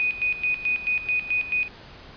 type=tone with tremolo; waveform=sine; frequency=2486 Hz; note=D#7; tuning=2 cents flat; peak=-20 dBFS; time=0-1.68 s; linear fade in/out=0 ms; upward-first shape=square; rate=4.6 Hz; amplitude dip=75%; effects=pink hiss -45 dBFS RMS until 2.16 s + resampled to 11025 Hz